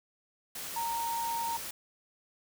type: tone in noise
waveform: sine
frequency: 927 Hz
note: A#5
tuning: 10 cents flat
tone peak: -31 dBFS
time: 0.76-1.57 s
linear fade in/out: 5 ms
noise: white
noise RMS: -40 dBFS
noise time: 0.55-1.71 s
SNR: +6 dB
effects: none

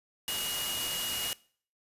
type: tone in noise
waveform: sine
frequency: 2880 Hz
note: F#7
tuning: 47 cents flat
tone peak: -34 dBFS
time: 0.28-1.33 s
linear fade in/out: 0 ms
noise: white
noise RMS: -34 dBFS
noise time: 0.28-1.33 s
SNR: -3 dB
effects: noise-tail reverb RT60 0.5 s tail -22 dB re dry + resampled to 32000 Hz

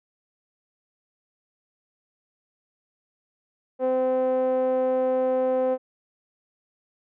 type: tone with low-pass filter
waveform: 5% pulse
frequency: 257.7 Hz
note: C4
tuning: 26 cents flat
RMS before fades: -23 dBFS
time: 3.79-5.78 s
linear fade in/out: 50 ms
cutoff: 560 Hz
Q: 4.6
effects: none

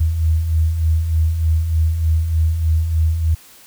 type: beating tone pair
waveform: sine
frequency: 77.6 / 80.9 Hz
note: D#2 / E2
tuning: -4 / -32 cents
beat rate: 3.3 Hz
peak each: -23 / -14 dBFS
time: 0-3.35 s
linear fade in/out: 10 ms
effects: white hiss -45 dBFS RMS until 3.66 s

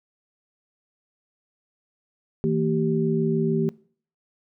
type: tone cluster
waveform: sine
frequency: 161.4 / 228.2 / 387.8 Hz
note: E3 / A#3 / G4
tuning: -36 / -37 / -19 cents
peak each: -24 dBFS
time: 2.44-3.69 s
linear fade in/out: 0 ms
effects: noise-tail reverb RT60 0.5 s tail -22 dB re dry

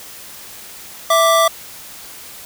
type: tone pair together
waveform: square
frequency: 658.3 / 1173 Hz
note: E5 / D6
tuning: -3 / -2 cents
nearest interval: minor seventh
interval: 1001 cents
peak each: -14 dBFS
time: 1.1-1.48 s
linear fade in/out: 5 ms
effects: white hiss -36 dBFS RMS until 2.45 s

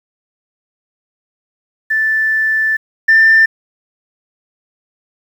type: tone pair in turn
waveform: sine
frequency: 1760 / 1786.6 Hz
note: A6 / A6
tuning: 0 / +26 cents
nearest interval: unison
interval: 26 cents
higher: second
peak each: -11 / -4 dBFS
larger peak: second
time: 1.9-2.77 / 3.08-3.46 s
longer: first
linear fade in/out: 10 ms
effects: tanh soft clip ceiling -2 dBFS + 7-bit

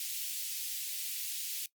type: high-pass noise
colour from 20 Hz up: white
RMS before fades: -38 dBFS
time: 0-1.66 s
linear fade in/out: 2 ms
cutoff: 2500 Hz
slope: 24 dB/octave
effects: noise-tail reverb RT60 0.1 s tail -19 dB re dry + Opus 48 kbps

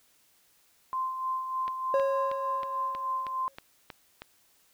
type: tone with tremolo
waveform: sine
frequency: 1041 Hz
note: C6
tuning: 9 cents flat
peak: -27 dBFS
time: 0.93-3.48 s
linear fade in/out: 0 ms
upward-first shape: sine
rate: 3.3 Hz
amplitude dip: 50%
type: click train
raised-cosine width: 0.3 ms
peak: -24 dBFS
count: 9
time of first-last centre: 1.68-4.22 s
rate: 3.15 Hz
type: tone with exponential decay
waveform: triangle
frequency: 547 Hz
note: C#5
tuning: 23 cents flat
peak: -20 dBFS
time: 1.94-3.55 s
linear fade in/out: 1 ms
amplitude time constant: 350 ms
effects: white hiss -65 dBFS RMS until 4.73 s

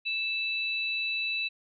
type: tone pair together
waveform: sine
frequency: 2637 / 3936 Hz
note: E7 / B7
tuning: 0 / -7 cents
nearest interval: perfect fifth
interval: 693 cents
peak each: -29 / -34 dBFS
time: 0.05-1.49 s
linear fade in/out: 20 ms
effects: none

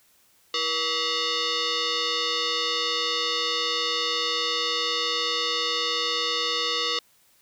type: tone with frequency modulation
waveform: sine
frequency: 329.6 Hz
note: E4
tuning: in tune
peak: -23 dBFS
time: 0.54-6.99 s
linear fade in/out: 2 ms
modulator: 809 Hz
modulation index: 5.8
effects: white hiss -61 dBFS RMS until 7.41 s

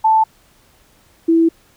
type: tone pair in turn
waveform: sine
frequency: 880 / 329.6 Hz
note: A5 / E4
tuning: 0 / 0 cents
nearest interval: octave + perfect fourth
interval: 1700 cents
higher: first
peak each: -9 dBFS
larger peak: neither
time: 0.04-0.24 / 1.28-1.49 s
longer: second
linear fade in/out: 10 ms
effects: pink hiss -53 dBFS RMS until 1.76 s

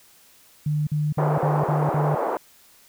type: tone bursts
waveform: sine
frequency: 150 Hz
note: D3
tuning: 37 cents sharp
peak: -20 dBFS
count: 6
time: 0.66-2.15 s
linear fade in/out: 5 ms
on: 210 ms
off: 46 ms
type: band-pass noise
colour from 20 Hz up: white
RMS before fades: -25 dBFS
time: 1.18-2.37 s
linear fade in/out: 2 ms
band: 340 to 960 Hz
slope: 24 dB/octave
effects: white hiss -54 dBFS RMS until 2.88 s

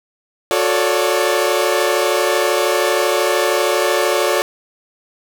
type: chord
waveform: sawtooth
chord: D major seventh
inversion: first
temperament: equal with one note detuned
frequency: 361.8 / 440 / 554.4 / 587.3 Hz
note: F#4 / A4 / C#5 / D5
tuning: -39 / 0 / 0 / 0 cents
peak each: -16 dBFS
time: 0.51-4.42 s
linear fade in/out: 0 ms
effects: none

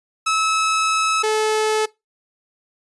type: tone pair in turn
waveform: sawtooth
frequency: 1297 / 432.8 Hz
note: E6 / A4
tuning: -28 / -29 cents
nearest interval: octave + perfect fifth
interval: 1901 cents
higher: first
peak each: -13 dBFS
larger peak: neither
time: 0.26-1.23 / 1.23-1.86 s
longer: first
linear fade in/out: 10 ms
effects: noise-tail reverb RT60 0.2 s tail -21 dB re dry + resampled to 24000 Hz

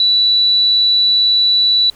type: tone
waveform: sine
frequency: 3951 Hz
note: B7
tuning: in tune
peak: -9 dBFS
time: 0-1.9 s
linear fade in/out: 2 ms
effects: pink hiss -46 dBFS RMS until 1.95 s

